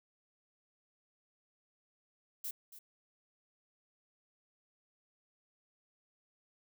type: noise with echo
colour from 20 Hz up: violet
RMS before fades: -40 dBFS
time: 2.44-2.51 s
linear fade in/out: 5 ms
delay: 280 ms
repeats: 1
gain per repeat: -13 dB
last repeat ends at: 2.79 s
effects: none